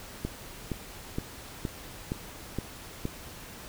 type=click train; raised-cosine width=3 ms; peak=-17 dBFS; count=7; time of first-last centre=0.25-3.054 s; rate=2.14 Hz; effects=pink hiss -45 dBFS RMS until 3.68 s

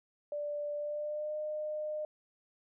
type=tone with pitch glide; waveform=sine; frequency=587.3 to 608.7 Hz; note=D5 to D#5; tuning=0 to -38 cents; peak=-34 dBFS; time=0.32-2.05 s; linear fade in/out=2 ms; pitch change=+62 cents; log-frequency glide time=0.75-1.37 s; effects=none

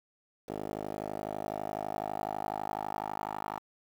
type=tone with band-pass filter sweep; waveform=10% pulse; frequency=52 Hz; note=G#1; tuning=3 cents sharp; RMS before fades=-37 dBFS; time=0.48-3.59 s; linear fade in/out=10 ms; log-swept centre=510 to 970 Hz; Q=3.9; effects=9-bit

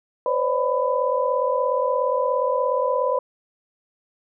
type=tone cluster; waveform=sine; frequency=505 / 542 / 592 / 998 Hz; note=B4 / C#5 / D5 / B5; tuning=+39 / -39 / +14 / +18 cents; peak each=-23 / -25 / -26 / -24 dBFS; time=0.26-3.19 s; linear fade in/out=2 ms; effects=none

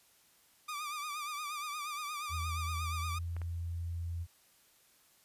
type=tone with vibrato; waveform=sawtooth; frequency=1194 Hz; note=D6; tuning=28 cents sharp; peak=-34 dBFS; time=0.68-3.19 s; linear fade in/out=10 ms; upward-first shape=triangle; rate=8.5 Hz; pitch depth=81 cents each way
type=tone with pitch glide; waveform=sine; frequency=82.41 to 84.87 Hz; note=E2 to F2; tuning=0 to -49 cents; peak=-35 dBFS; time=2.29-4.27 s; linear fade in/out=50 ms; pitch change=+51 cents; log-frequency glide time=2.99-3.16 s
type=clicks; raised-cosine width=0.5 ms; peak=-34 dBFS; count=2; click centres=3.366 / 3.417 s
effects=white hiss -66 dBFS RMS until 5.24 s + resampled to 32000 Hz

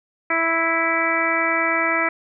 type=harmonic tone; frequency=329.6 Hz; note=E4; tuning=in tune; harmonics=1 / 2 / 3 / 4 / 5 / 6 / 7; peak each=-28 / -26 / -28 / -24 / -28 / -23 / -24 dBFS; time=0.3-2.09 s; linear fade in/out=5 ms; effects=none

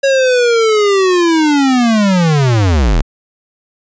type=linear sweep; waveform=square; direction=down; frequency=553 to 32.28 Hz; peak=-9 dBFS; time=0.03-3.02 s; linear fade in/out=10 ms; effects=resampled to 16000 Hz

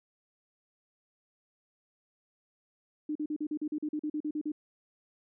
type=tone bursts; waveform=sine; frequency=302.4 Hz; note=D#4; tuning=49 cents flat; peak=-30 dBFS; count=14; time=3.09-4.519 s; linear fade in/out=5 ms; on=64 ms; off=41 ms; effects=none

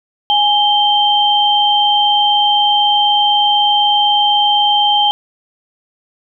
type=tone pair together; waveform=sine; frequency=830.6 / 3136 Hz; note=G#5 / G7; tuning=0 / 0 cents; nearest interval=octave + major seventh; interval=2300 cents; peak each=-12 dBFS; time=0.3-5.11 s; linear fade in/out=0 ms; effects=none

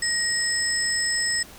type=tone cluster; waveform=sine; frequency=1884 / 5190 / 8050 Hz; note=A#6 / E8 / B8; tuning=+18 / -28 / +32 cents; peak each=-26 dBFS; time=0.02-1.43 s; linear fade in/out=5 ms; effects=pink hiss -45 dBFS RMS until 1.58 s

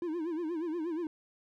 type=tone with vibrato; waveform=triangle; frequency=329.6 Hz; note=E4; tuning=in tune; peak=-30 dBFS; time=0.02-1.07 s; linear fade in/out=2 ms; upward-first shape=sine; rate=8.4 Hz; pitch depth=130 cents each way; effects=none

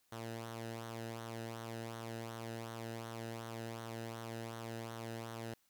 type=tone with flanger; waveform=sawtooth; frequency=114.4 Hz; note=A#2; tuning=32 cents flat; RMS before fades=-45 dBFS; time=0.12-5.54 s; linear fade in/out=5 ms; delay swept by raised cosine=0.4 to 0.91 ms; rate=2.7 Hz; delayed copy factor=-0.6; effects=white hiss -75 dBFS RMS until 5.69 s

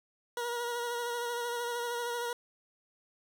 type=tone with vibrato; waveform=20% pulse; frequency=477.3 Hz; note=A#4; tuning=41 cents sharp; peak=-28 dBFS; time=0.37-2.33 s; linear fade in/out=2 ms; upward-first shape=sine; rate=13 Hz; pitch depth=25 cents each way; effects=none

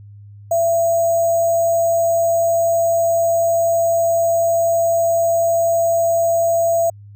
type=tone with sample-and-hold; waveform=sine; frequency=671 Hz; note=E5; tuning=31 cents sharp; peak=-13 dBFS; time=0.51-6.9 s; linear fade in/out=5 ms; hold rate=7350 Hz; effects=added 102 Hz sine -37 dBFS peak until 7.15 s

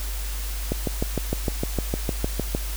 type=click train; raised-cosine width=2 ms; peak=-10 dBFS; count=13; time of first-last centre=0.72-2.549 s; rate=6.56 Hz; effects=added 50 Hz sine -27 dBFS peak until 2.76 s + white hiss -36 dBFS RMS until 2.76 s

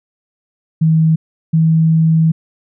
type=tone pair in turn; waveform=sine; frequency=160 / 161.21 Hz; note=D#3 / E3; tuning=+49 / -38 cents; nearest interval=unison; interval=13 cents; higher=second; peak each=-8 dBFS; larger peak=neither; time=0.81-1.16 / 1.53-2.32 s; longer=second; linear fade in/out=10 ms; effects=none

